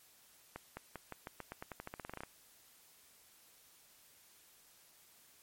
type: accelerating click train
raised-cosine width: 0.5 ms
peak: -28 dBFS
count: 19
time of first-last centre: 0.56-2.235 s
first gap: 210 ms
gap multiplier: 0.89
effects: white hiss -64 dBFS RMS until 5.42 s + MP3 64 kbps